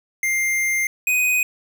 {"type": "tone pair in turn", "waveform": "square", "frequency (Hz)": [2100, 2497], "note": ["C7", "D#7"], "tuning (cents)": [6, 6], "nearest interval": "minor third", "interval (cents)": 300, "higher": "second", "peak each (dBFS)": [-19, -17], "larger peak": "second", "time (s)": [[0.23, 0.87], [1.07, 1.43]], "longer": "first", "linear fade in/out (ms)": 2, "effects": []}